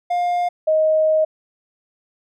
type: tone pair in turn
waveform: triangle / sine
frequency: 707 / 626.5 Hz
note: F5 / D#5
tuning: +21 / +12 cents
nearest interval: major second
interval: 209 cents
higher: first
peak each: -15 / -13 dBFS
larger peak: second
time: 0.1-0.49 / 0.67-1.25 s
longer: second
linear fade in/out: 10 ms
effects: none